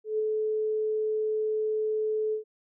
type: tone with ADSR envelope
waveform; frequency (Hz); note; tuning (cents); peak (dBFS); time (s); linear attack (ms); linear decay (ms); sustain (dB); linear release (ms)
sine; 432.1; A4; -31; -23; 0.04-2.44; 150; 13; -2; 110
effects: none